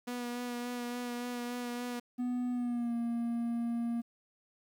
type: tone with vibrato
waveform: sawtooth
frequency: 243.1 Hz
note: B3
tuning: 27 cents flat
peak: -32 dBFS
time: 0.07-2 s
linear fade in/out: 10 ms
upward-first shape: sine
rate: 3.5 Hz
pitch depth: 17 cents each way
type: tone with pitch glide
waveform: triangle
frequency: 246.9 to 234.5 Hz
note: B3 to A#3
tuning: 0 to +11 cents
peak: -29 dBFS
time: 2.18-4.02 s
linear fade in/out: 20 ms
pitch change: -89 cents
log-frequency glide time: 2.51-2.94 s
effects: 11-bit